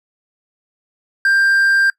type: tone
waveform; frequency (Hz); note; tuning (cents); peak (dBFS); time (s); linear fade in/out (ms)
triangle; 1587; G6; +21; -9; 1.25-1.9; 2
effects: noise-tail reverb RT60 0.1 s tail -22 dB re dry